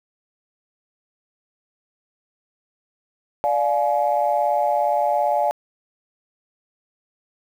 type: chord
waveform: sine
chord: D diminished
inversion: none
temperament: just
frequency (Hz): 587.3 / 704.8 / 845.8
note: D5 / F5 / Ab5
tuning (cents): 0 / +16 / +31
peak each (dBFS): -21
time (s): 3.44-5.51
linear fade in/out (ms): 0
effects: tanh soft clip ceiling -8 dBFS + 8-bit